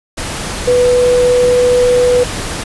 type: tone in noise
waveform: sine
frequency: 493.9 Hz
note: B4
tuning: in tune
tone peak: -7 dBFS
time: 0.67-2.24 s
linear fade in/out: 10 ms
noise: pink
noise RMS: -21 dBFS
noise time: 0.17-2.64 s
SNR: +11 dB
effects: resampled to 24000 Hz